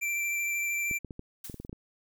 square tone with vibrato, 2349 Hz, D7, in tune, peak -29 dBFS, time 0.01-0.99 s, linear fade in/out 20 ms, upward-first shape square, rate 13 Hz, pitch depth 9 cents each way
clicks, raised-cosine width 3 ms, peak -27 dBFS, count 10, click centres 0.912 / 1.047 / 1.108 / 1.194 / 1.498 / 1.543 / 1.6 / 1.649 / 1.695 / 1.729 s
blue noise with exponential decay, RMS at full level -38 dBFS, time 1.44-1.67 s, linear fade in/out 5 ms, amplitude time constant 48 ms
effects none

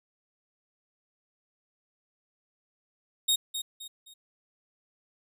sawtooth tone with echo, 3729 Hz, A#7, in tune, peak -19 dBFS, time 3.28-3.36 s, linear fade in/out 10 ms, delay 260 ms, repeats 3, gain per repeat -9 dB, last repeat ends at 4.14 s, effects none

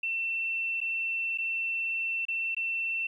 sine tone with dropouts, 2691 Hz, E7, 35 cents sharp, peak -28 dBFS, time 0.03-3.07 s, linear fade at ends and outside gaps 5 ms, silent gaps 0.805-0.813 / 1.376-1.384 / 2.253-2.283 / 2.548-2.566 s, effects 11-bit

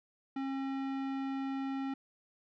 sine tone with tanh clipping, 270 Hz, C#4, 45 cents flat, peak -36 dBFS, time 0.36-1.94 s, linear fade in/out 5 ms, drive 18 dB, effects none

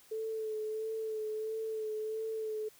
sine tone with vibrato, 436.9 Hz, A4, 12 cents flat, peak -34 dBFS, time 0.11-2.69 s, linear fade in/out 10 ms, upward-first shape sine, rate 1.5 Hz, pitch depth 26 cents each way, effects white hiss -61 dBFS RMS until 2.79 s

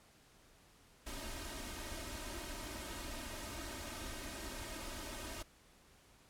pink noise with comb filter, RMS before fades -45 dBFS, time 1.06-5.43 s, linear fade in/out 10 ms, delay 3.2 ms, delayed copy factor +0.75, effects pink hiss -65 dBFS RMS until 6.29 s + low-pass 12000 Hz 12 dB/octave

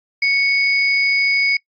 sine tone pair together, 2217 / 4950 Hz, C#7 / D#8, 0 / -10 cents, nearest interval octave + major second, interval 1390 cents, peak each -14 / -22 dBFS, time 0.22-1.57 s, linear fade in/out 5 ms, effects noise-tail reverb RT60 0.1 s tail -24 dB re dry + AAC 64 kbps

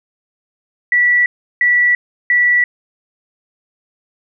sine tone bursts, 1953 Hz, B6, 20 cents flat, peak -9 dBFS, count 3, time 0.92-2.64 s, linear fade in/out 2 ms, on 340 ms, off 350 ms, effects none

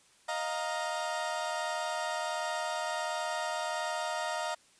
30% pulse chord, Eb suspended second, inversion none, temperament equal with one note detuned, 622.3 / 703.7 / 932.3 Hz, Eb5 / F5 / Bb5, 0 / +13 / 0 cents, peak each -34 dBFS, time 0.28-4.55 s, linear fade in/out 10 ms, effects white hiss -63 dBFS RMS until 4.79 s + resampled to 22050 Hz

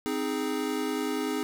square chord, Ab major, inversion first, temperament equal with one note detuned, 261.6 / 312 / 415.3 Hz, C4 / Eb4 / Ab4, 0 / +5 / 0 cents, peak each -33 dBFS, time 0.06-1.43 s, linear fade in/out 0 ms, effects none

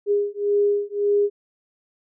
sine beating tone pair, 407.8 / 409.6 Hz, G#4 / G#4, -32 / -24 cents, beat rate 1.8 Hz, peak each -21 dBFS, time 0.06-1.3 s, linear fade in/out 50 ms, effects none

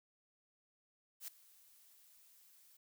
blue noise with ADSR envelope, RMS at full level -44 dBFS, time 1.2-2.77 s, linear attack 78 ms, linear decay 6 ms, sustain -21 dB, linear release 5 ms, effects none

